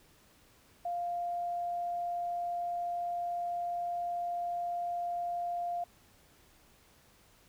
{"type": "tone", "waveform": "sine", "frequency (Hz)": 698.5, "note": "F5", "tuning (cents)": 0, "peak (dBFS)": -32, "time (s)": [0.85, 5.84], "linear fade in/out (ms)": 5, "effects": ["pink hiss -63 dBFS RMS until 7.48 s"]}